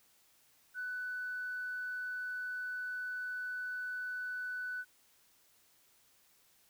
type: tone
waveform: sine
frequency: 1493 Hz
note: F#6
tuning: 15 cents sharp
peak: -36 dBFS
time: 0.74-4.85 s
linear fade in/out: 50 ms
effects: tanh soft clip ceiling -32 dBFS + white hiss -68 dBFS RMS until 6.69 s